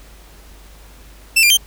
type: tone with pitch steps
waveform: sawtooth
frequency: 2668 / 2393 / 3152 Hz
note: E7 / D7 / G7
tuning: +20 / +32 / +9 cents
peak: -6 dBFS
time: 1.36-1.573 s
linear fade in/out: 10 ms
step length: 71 ms
effects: added 50 Hz sine -41 dBFS peak until 1.66 s + pink hiss -46 dBFS RMS until 1.66 s